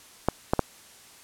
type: clicks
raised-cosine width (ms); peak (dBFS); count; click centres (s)
1; -6; 3; 0.286 / 0.535 / 0.593
effects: white hiss -51 dBFS RMS until 1.23 s + low-pass 11000 Hz 12 dB/octave